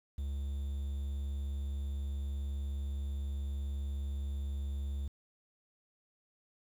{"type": "tone with quantisation", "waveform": "triangle", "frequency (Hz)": 69.6, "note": "C#2", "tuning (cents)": 8, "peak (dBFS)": -32, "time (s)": [0.18, 5.08], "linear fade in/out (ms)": 5, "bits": 10, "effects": []}